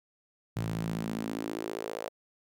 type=tone with high-pass filter sweep; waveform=sawtooth; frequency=55 Hz; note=A1; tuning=in tune; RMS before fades=-35 dBFS; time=0.56-2.09 s; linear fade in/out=10 ms; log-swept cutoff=120 to 550 Hz; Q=3.2; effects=none